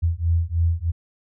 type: beating tone pair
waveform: sine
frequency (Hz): 82.4 / 85.6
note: E2 / F2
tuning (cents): 0 / -34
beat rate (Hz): 3.2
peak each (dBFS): -21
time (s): 0.02-0.92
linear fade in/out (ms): 20
effects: none